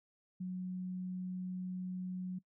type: tone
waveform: sine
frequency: 183.4 Hz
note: F#3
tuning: 15 cents flat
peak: -37 dBFS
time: 0.4-2.39 s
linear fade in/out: 10 ms
effects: noise-tail reverb RT60 0.1 s tail -21 dB re dry